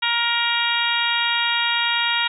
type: harmonic tone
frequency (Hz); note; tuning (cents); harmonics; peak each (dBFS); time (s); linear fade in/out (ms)
470.5; A#4; +16; 2 / 3 / 4 / 5 / 6 / 7 / 8; -26 / -26 / -26 / -26 / -26 / -26 / -26; 0.02-2.28; 10
effects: none